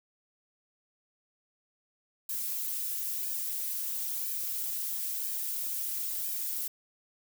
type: noise with flanger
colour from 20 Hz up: violet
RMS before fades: -34 dBFS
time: 2.29-6.68 s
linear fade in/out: 5 ms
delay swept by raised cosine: 1.4 to 5.9 ms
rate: 1 Hz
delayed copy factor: -0.85
effects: none